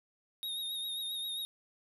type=tone with vibrato; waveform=square; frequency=3729 Hz; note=A#7; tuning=in tune; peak=-36 dBFS; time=0.43-1.45 s; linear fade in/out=0 ms; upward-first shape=triangle; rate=7.5 Hz; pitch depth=45 cents each way; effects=12-bit